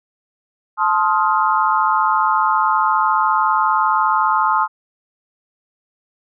sine chord, F dominant seventh, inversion first, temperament just, 873.1 / 1047.7 / 1257.2 / 1396.9 Hz, A5 / C6 / Eb6 / F6, -14 / +2 / +18 / 0 cents, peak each -18 / -18 / -18 / -23 dBFS, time 0.77-4.68 s, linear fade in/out 50 ms, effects none

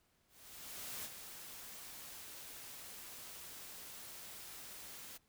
white noise with ADSR envelope, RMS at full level -44 dBFS, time 0.28-5.18 s, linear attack 760 ms, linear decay 44 ms, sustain -7 dB, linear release 15 ms, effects pink hiss -75 dBFS RMS until 5.28 s

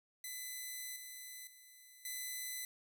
5% pulse tone with level steps, 2009 Hz, B6, 29 cents sharp, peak -33 / -38 / -48 / -31 dBFS, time 0.24-2.65 s, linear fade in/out 2 ms, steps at 0.96 / 1.47 / 2.05 s, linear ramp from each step 2 ms, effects none

